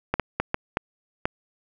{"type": "clicks", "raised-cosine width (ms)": 0.5, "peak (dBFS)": -7, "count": 6, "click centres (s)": [0.14, 0.197, 0.4, 0.544, 0.771, 1.255], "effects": []}